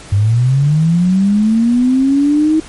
sine linear sweep, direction up, 96.3 to 318.2 Hz, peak -8 dBFS, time 0.12-2.6 s, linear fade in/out 5 ms, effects pink hiss -35 dBFS RMS until 2.68 s + MP3 48 kbps

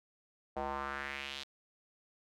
square tone with band-pass filter sweep, 69.3 Hz, C#2, in tune, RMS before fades -40 dBFS, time 0.56-1.44 s, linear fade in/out 10 ms, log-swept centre 700 to 3900 Hz, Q 2.6, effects none

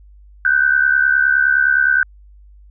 sine tone pair together, 1485.3 / 1555 Hz, F#6 / G6, +6 / -14 cents, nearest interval minor second, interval 80 cents, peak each -14 dBFS, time 0.45-2.03 s, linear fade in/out 2 ms, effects added 50 Hz sine -41 dBFS peak until 2.7 s

